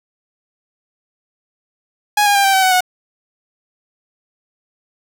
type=tone with pitch steps; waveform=sawtooth; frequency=830.6 / 813.5 / 796.8 / 780.4 / 764.3 / 748.6 / 733.2 Hz; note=G#5 / G#5 / G5 / G5 / G5 / F#5 / F#5; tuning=0 / -36 / +28 / -8 / -44 / +20 / -16 cents; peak=-7 dBFS; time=2.17-2.807 s; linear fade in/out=5 ms; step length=91 ms; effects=none